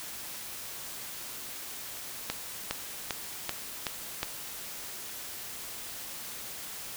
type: accelerating click train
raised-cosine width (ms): 0.2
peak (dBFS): -12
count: 6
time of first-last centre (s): 2.3-4.231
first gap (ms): 410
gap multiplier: 0.97
effects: white hiss -41 dBFS RMS until 6.96 s